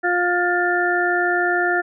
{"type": "harmonic tone", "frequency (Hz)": 353.4, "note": "F4", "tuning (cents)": 21, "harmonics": [1, 2, 4, 5], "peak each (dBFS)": [-22, -22, -22, -22], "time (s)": [0.03, 1.82], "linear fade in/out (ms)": 20, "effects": []}